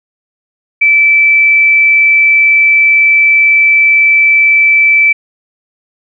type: tone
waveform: sine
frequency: 2319 Hz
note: D7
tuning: 22 cents flat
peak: -4 dBFS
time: 0.81-5.13 s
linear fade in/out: 10 ms
effects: none